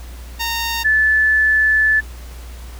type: tone pair in turn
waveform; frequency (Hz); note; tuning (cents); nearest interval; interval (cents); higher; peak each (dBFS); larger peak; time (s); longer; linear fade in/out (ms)
10% pulse / sine; 922 / 1740.5; A#5 / A6; -19 / -19; major seventh; 1100; second; -11; neither; 0.39-0.84 / 0.84-2.01; second; 20
effects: added 60 Hz sine -31 dBFS peak until 2.79 s + pink hiss -42 dBFS RMS until 2.79 s